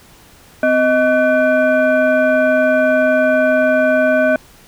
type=tone with frequency modulation; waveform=sine; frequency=625 Hz; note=D#5; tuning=8 cents sharp; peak=-10 dBFS; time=0.63-4.36 s; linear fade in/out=2 ms; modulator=882 Hz; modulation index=0.94; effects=pink hiss -45 dBFS RMS until 4.67 s